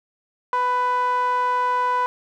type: tone with band-pass filter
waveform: sawtooth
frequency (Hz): 496.8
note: B4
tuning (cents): +10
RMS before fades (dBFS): -21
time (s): 0.53-2.06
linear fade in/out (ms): 0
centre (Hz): 1100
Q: 7
effects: none

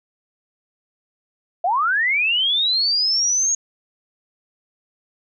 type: linear sweep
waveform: sine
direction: up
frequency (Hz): 655 to 6645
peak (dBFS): -16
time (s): 1.64-3.55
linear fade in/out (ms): 5
effects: none

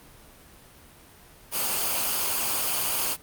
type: noise with comb filter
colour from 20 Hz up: white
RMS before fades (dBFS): -26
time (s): 1.51-3.17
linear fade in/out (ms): 50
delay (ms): 0.53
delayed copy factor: -0.5
effects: pink hiss -51 dBFS RMS until 3.22 s + Opus 32 kbps

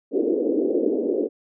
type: band-pass noise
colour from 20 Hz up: white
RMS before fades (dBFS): -22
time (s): 0.11-1.29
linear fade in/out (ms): 50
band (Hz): 260 to 480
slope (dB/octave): 48
effects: none

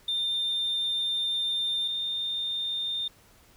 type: tone pair in turn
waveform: sine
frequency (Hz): 3606 / 3623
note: A7 / A7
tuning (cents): +42 / +50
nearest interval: unison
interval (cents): 8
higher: second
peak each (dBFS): -24 / -27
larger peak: first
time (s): 0.08-1.88 / 1.88-3.08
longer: first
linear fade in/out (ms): 5
effects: tanh soft clip ceiling -23 dBFS + pink hiss -58 dBFS RMS until 3.56 s

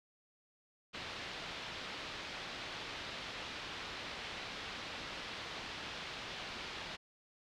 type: low-pass noise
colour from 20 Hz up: white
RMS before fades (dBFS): -45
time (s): 0.93-6.97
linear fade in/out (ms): 20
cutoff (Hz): 4100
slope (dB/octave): 24
effects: none

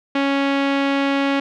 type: tone with low-pass filter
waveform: sawtooth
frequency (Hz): 277.2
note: C#4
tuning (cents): 0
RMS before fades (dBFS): -19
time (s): 0.15-1.4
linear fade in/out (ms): 5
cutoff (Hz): 2900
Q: 1.5
effects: none

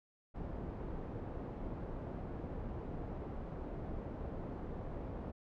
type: low-pass noise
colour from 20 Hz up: pink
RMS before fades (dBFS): -43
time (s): 0.34-5.32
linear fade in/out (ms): 20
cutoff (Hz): 660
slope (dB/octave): 12
effects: none

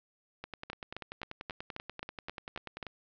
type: two click trains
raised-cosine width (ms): 0.3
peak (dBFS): -22 / -24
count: 9 / 26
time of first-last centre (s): 0.7-2.828 / 0.44-2.867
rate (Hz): 3.76 / 10.3
effects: low-pass 5000 Hz 12 dB/octave

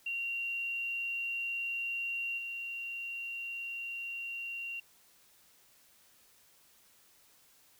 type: tone with level steps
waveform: sine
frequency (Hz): 2759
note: F7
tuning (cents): -22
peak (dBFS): -33 / -37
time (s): 0.06-4.8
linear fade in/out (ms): 5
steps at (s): 2.37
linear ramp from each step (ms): 20
effects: white hiss -64 dBFS RMS until 7.79 s

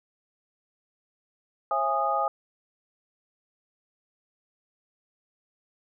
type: tone cluster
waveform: sine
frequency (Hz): 540 / 668 / 823 / 1238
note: C#5 / E5 / G#5 / D#6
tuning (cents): -45 / +23 / -16 / -9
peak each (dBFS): -32 / -30 / -27 / -27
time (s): 1.71-2.28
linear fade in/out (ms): 2
effects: none

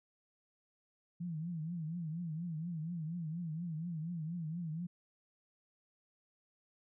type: tone with vibrato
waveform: sine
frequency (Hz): 164.81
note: E3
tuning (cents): 0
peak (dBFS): -37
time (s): 1.2-4.87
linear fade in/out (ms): 10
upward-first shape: triangle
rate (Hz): 4.2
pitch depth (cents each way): 150
effects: none

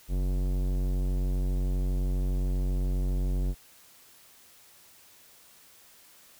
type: tone with tanh clipping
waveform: sine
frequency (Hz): 46.25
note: F#1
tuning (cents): 0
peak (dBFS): -27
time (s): 0.08-3.55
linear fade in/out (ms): 50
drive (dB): 18
effects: white hiss -56 dBFS RMS until 6.39 s

